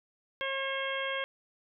harmonic tone, 540 Hz, C#5, 45 cents flat, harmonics 1 / 2 / 3 / 4 / 5 / 6, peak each -36 / -39 / -37 / -38 / -42 / -39 dBFS, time 0.41-1.24 s, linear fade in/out 0 ms, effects none

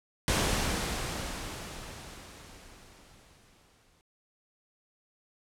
pink noise with exponential decay, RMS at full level -26 dBFS, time 0.28-4.01 s, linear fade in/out 0 ms, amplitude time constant 810 ms, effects low-pass 10000 Hz 12 dB/octave

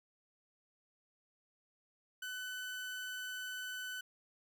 30% pulse tone, 1503 Hz, F#6, 27 cents sharp, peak -38 dBFS, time 2.22-4.01 s, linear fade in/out 5 ms, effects none

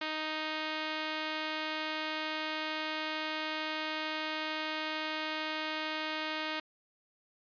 5% pulse tone, 311.1 Hz, D#4, in tune, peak -22 dBFS, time 0.01-6.6 s, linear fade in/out 5 ms, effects resampled to 11025 Hz

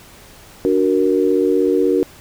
sine chord, D augmented, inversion none, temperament equal, 293.7 / 370 / 466.2 Hz, D4 / F#4 / A#4, 0 / 0 / 0 cents, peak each -18 / -16 / -17 dBFS, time 0.65-2.03 s, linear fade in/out 0 ms, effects pink hiss -43 dBFS RMS until 2.2 s

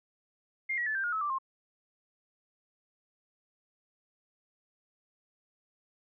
sine tone with pitch steps, 2116 / 1918.1 / 1738.7 / 1576.1 / 1428.7 / 1295 / 1173.9 / 1064.1 Hz, C7 / A#6 / A6 / G6 / F6 / E6 / D6 / C6, +19 / +49 / -21 / +9 / +39 / -31 / -1 / +29 cents, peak -29 dBFS, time 0.69-1.386 s, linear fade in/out 10 ms, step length 87 ms, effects none

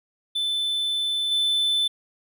triangle tone with level steps, 3520 Hz, A7, in tune, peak -21 / -18 dBFS, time 0.35-1.88 s, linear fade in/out 10 ms, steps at 1.31 s, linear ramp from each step 10 ms, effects none

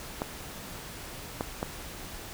clicks, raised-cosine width 1 ms, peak -15 dBFS, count 3, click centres 0.219 / 1.409 / 1.629 s, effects pink hiss -42 dBFS RMS until 2.33 s

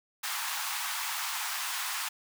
pink high-pass noise, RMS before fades -34 dBFS, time 0.23-2.09 s, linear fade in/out 10 ms, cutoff 830 Hz, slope 48 dB/octave, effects none

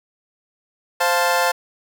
25% pulse chord, F major, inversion second, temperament equal, 523.3 / 698.5 / 880 Hz, C5 / F5 / A5, 0 / 0 / 0 cents, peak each -17 dBFS, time 1-1.52 s, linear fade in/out 10 ms, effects none

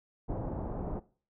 pink low-pass noise, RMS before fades -36 dBFS, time 0.28-1 s, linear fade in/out 20 ms, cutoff 840 Hz, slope 24 dB/octave, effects noise-tail reverb RT60 0.4 s tail -19 dB re dry

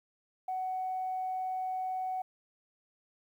sine tone, 747 Hz, F#5, 16 cents sharp, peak -31 dBFS, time 0.48-2.22 s, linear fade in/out 5 ms, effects tanh soft clip ceiling -27 dBFS + 11-bit

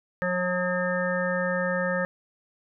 harmonic tone, 180 Hz, F#3, 47 cents flat, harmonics 1 / 3 / 5 / 7 / 9 / 10, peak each -30 / -27 / -38 / -34 / -33 / -31 dBFS, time 0.22-2.05 s, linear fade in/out 0 ms, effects none

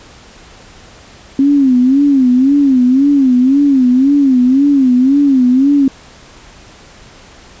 sine tone with vibrato, 266.7 Hz, C4, 33 cents sharp, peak -6 dBFS, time 1.39-5.88 s, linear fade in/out 2 ms, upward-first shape sine, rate 1.9 Hz, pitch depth 130 cents each way, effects pink hiss -39 dBFS RMS until 7.6 s + resampled to 16000 Hz

